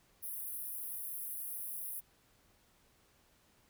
pink high-pass noise, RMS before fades -42 dBFS, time 0.22-2.01 s, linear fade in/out 20 ms, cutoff 10000 Hz, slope 96 dB/octave, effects pink hiss -69 dBFS RMS until 3.69 s

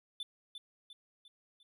triangle tone with echo, 3514 Hz, A7, 3 cents flat, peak -36 dBFS, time 0.2-0.23 s, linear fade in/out 2 ms, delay 350 ms, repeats 4, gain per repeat -6 dB, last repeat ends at 1.63 s, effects none

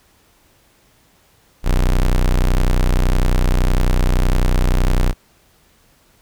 40% pulse tone, 30.87 Hz, B0, in tune, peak -11 dBFS, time 1.63-5.14 s, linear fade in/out 50 ms, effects pink hiss -55 dBFS RMS until 6.21 s

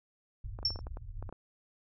pink low-pass noise, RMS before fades -42 dBFS, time 0.44-1.3 s, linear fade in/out 5 ms, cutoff 120 Hz, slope 96 dB/octave
clicks, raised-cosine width 1 ms, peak -31 dBFS, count 10, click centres 0.589 / 0.629 / 0.705 / 0.759 / 0.79 / 0.869 / 0.971 / 1.226 / 1.292 / 1.326 s
sine tone with exponential decay, 5420 Hz, E8, 47 cents sharp, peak -23 dBFS, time 0.65-0.81 s, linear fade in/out 2 ms, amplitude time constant 34 ms
effects none

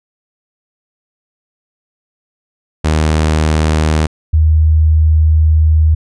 sawtooth / sine tone pair in turn, 77.78 / 78.41 Hz, D#2 / D#2, 0 / +14 cents, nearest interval unison, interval 14 cents, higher second, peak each -6 / -6 dBFS, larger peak neither, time 2.84-4.07 / 4.33-5.95 s, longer second, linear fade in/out 10 ms, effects resampled to 22050 Hz

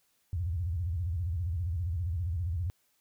sine tone with vibrato, 85.5 Hz, F2, 36 cents flat, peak -29 dBFS, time 0.33-2.7 s, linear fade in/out 0 ms, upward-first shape square, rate 15 Hz, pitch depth 170 cents each way, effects white hiss -72 dBFS RMS until 3 s

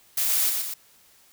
blue noise with echo, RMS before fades -24 dBFS, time 0.17-0.5 s, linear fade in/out 5 ms, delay 120 ms, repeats 2, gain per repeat -4 dB, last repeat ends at 0.74 s, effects white hiss -57 dBFS RMS until 1.32 s

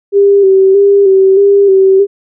sine tone with vibrato, 392 Hz, G4, in tune, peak -3 dBFS, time 0.12-2.07 s, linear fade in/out 50 ms, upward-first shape square, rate 1.6 Hz, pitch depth 36 cents each way, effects none

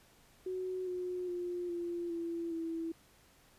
sine tone with pitch steps, 370.5 / 361.8 / 353.4 / 345.1 / 337 / 329.1 Hz, F#4 / F#4 / F4 / F4 / E4 / E4, +2 / -39 / +21 / -21 / +38 / -3 cents, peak -35 dBFS, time 0.46-2.92 s, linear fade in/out 5 ms, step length 410 ms, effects pink hiss -64 dBFS RMS until 3.58 s + resampled to 32000 Hz

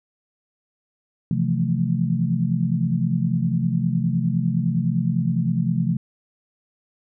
sine chord, F major seventh, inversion second, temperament equal, 130.81 / 164.81 / 174.61 / 220 Hz, C3 / E3 / F3 / A3, 0 / 0 / 0 / 0 cents, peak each -24 / -24 / -23 / -26 dBFS, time 1.31-5.97 s, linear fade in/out 2 ms, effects none

